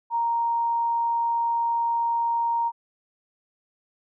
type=tone; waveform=sine; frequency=932.3 Hz; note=A#5; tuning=in tune; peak=-21 dBFS; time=0.1-2.72 s; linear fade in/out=50 ms; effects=none